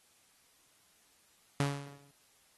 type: tone with exponential decay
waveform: sawtooth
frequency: 141.3 Hz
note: C#3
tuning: 34 cents sharp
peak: -22 dBFS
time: 1.6-2.11 s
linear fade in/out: 2 ms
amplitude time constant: 110 ms
effects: white hiss -67 dBFS RMS until 2.57 s + AAC 32 kbps